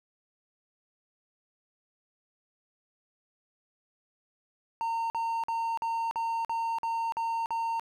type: tone bursts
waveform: triangle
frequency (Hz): 915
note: A#5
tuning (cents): -32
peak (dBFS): -26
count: 9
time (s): 4.81-7.796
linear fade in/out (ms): 0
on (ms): 290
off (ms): 47
effects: none